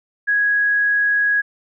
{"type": "tone", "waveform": "sine", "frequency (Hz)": 1661.2, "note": "G#6", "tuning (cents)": 0, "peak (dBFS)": -14, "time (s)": [0.27, 1.42], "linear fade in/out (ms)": 20, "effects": []}